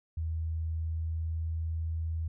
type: tone with pitch glide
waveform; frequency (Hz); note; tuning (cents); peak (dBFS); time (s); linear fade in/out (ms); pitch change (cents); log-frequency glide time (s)
sine; 80.7 to 81.17; E2 to E2; -36 to -26; -30; 0.17-2.28; 5; +10; 0.73-1.45
effects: none